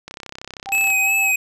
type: click train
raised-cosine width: 0.2 ms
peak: -16 dBFS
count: 28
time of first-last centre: 0.08-0.903 s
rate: 32.8 Hz
type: tone with tremolo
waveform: sine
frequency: 784 Hz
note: G5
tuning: in tune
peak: -26 dBFS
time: 0.66-1.32 s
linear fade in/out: 10 ms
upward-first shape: triangle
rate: 5.6 Hz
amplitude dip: 55%
type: tone with vibrato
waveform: square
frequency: 2558 Hz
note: D#7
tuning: 47 cents sharp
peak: -16 dBFS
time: 0.72-1.36 s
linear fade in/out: 5 ms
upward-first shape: sine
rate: 2.8 Hz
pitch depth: 32 cents each way
effects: none